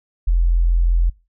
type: tone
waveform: sine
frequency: 42.74 Hz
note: F1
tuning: 37 cents flat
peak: -12 dBFS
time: 0.27-1.1 s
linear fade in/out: 10 ms
effects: noise-tail reverb RT60 0.3 s tail -23 dB re dry

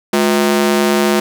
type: ring-modulated tone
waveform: sawtooth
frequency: 284.9 Hz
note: C#4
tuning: 48 cents sharp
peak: -4 dBFS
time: 0.13-1.2 s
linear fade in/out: 5 ms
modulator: 73.6 Hz
effects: none

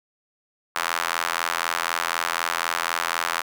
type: tone with high-pass filter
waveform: square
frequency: 42 Hz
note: E1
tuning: 33 cents sharp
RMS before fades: -26 dBFS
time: 0.75-3.42 s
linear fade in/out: 10 ms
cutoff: 1200 Hz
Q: 1.7
effects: none

